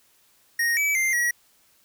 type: tone with pitch steps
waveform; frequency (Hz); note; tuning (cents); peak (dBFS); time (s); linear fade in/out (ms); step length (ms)
square; 1866 / 2295 / 2094 / 1916; A#6 / D7 / C7 / A#6; +1 / -40 / +1 / +47; -21; 0.59-1.31; 5; 180
effects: white hiss -61 dBFS RMS until 1.84 s